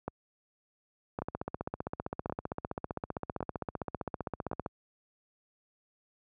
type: two click trains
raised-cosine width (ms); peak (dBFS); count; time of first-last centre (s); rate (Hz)
1; -20 / -20; 54 / 5; 1.22-4.662 / 0.08-4.515; 15.4 / 0.902
effects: high-pass 60 Hz 12 dB/octave